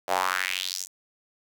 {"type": "tone with high-pass filter sweep", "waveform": "square", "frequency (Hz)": 46.25, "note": "F#1", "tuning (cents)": 0, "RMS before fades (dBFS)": -28, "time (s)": [0.07, 0.88], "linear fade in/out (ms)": 50, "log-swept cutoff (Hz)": [610, 7400], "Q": 3.2, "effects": ["8-bit"]}